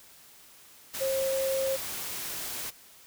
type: tone in noise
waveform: sine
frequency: 535 Hz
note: C5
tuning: 38 cents sharp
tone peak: -26 dBFS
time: 1-1.77 s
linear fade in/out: 20 ms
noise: white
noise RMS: -36 dBFS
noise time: 0.93-2.71 s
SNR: +7 dB
effects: white hiss -54 dBFS RMS until 3.06 s